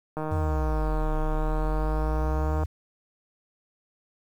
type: click train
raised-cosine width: 1 ms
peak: -18 dBFS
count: 383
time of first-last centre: 0.17-2.635 s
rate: 155 Hz
type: exponential two-way sweep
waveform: sine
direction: down then up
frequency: 91.9 to 33.03 to 78.8 Hz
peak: -24 dBFS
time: 0.31-2.66 s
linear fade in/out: 10 ms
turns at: 1.19 s
effects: 9-bit